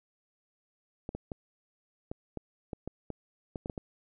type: clicks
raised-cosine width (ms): 2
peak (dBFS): -23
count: 12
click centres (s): 1.091 / 1.15 / 1.318 / 2.115 / 2.373 / 2.732 / 2.876 / 3.103 / 3.558 / 3.659 / 3.698 / 3.778
effects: none